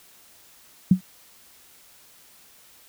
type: tone with exponential decay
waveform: sine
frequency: 185 Hz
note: F#3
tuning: in tune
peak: -8 dBFS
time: 0.91-1.01 s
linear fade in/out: 5 ms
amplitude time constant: 21 ms
effects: white hiss -53 dBFS RMS until 2.88 s